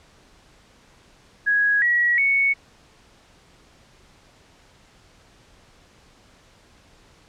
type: tone with pitch steps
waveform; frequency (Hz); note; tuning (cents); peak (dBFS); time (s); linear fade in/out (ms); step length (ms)
sine; 1661.2 / 1919.3 / 2217; G#6 / B6 / C#7; 0 / -50 / 0; -16; 1.46-2.54; 20; 360
effects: pink hiss -54 dBFS RMS until 7.28 s + low-pass 7000 Hz 12 dB/octave